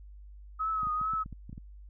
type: tone with vibrato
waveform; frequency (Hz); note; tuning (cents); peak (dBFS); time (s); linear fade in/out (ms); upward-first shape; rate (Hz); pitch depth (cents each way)
sine; 1271; D#6; +36; -28; 0.59-1.24; 20; triangle; 2.3; 57
type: clicks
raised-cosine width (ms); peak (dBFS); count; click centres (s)
5; -31; 9; 0.832 / 0.87 / 1.014 / 1.136 / 1.261 / 1.327 / 1.495 / 1.529 / 1.579
effects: added 50 Hz sine -46 dBFS peak until 1.89 s